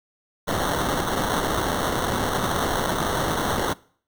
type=noise with sample-and-hold; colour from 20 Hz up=white; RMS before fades=-24 dBFS; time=0.47-3.74 s; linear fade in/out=20 ms; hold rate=2450 Hz; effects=noise-tail reverb RT60 0.5 s tail -22 dB re dry